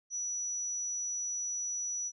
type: tone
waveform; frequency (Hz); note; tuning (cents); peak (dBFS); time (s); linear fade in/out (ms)
sine; 5890; F#8; -9; -33; 0.1-2.12; 50
effects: none